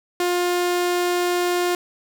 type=tone; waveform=sawtooth; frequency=354.3 Hz; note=F4; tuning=25 cents sharp; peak=-15 dBFS; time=0.2-1.75 s; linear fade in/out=2 ms; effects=7-bit